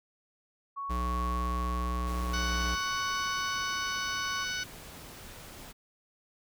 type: tone with tremolo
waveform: sine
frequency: 1112 Hz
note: C#6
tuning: 5 cents sharp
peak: -32 dBFS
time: 0.76-4.45 s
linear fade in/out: 20 ms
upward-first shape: triangle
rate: 0.53 Hz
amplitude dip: 45%
type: tone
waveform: square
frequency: 61 Hz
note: B1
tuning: 21 cents flat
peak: -31 dBFS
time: 0.89-2.76 s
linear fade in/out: 20 ms
type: noise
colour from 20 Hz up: pink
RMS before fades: -47 dBFS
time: 2.06-5.73 s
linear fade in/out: 20 ms
type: harmonic tone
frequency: 744 Hz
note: F#5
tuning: 9 cents sharp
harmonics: 2 / 3 / 4 / 5 / 6 / 7 / 8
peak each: -35 / -41 / -40 / -43 / -42 / -44 / -41 dBFS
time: 2.33-4.64 s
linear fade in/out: 10 ms
effects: none